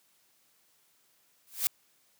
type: noise with exponential growth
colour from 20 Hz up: blue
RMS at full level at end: -23 dBFS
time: 1.47-1.67 s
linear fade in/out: 0 ms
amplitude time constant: 42 ms
effects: white hiss -68 dBFS RMS until 2.19 s + high-pass 100 Hz 12 dB/octave